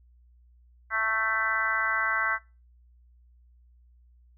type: harmonic tone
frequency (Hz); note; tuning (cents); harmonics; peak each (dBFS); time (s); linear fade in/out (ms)
221.1; A3; +9; 3 / 4 / 5 / 6 / 7 / 8 / 9; -40 / -39 / -32 / -31 / -28 / -38 / -30; 0.9-2.39; 50
effects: noise-tail reverb RT60 0.3 s tail -23 dB re dry + added 60 Hz sine -55 dBFS peak until 4.37 s